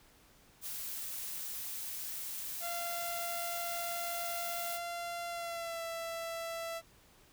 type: noise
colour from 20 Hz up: blue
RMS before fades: -41 dBFS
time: 0.61-4.8 s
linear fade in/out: 50 ms
type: tone with pitch glide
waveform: sawtooth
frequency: 689 to 664.8 Hz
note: F5 to E5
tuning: -24 to +15 cents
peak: -34 dBFS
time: 2.6-6.82 s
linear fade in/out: 50 ms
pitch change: -61 cents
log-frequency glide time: 5.29-5.83 s
effects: pink hiss -63 dBFS RMS until 7.32 s